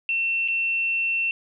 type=tone with dropouts; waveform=sine; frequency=2700 Hz; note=E7; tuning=41 cents sharp; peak=-21 dBFS; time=0.09-1.31 s; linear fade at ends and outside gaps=1 ms; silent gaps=0.478-0.484 s; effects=none